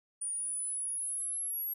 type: linear sweep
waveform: sine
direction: up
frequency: 9397 to 11560 Hz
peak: -33 dBFS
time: 0.21-1.74 s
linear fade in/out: 10 ms
effects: none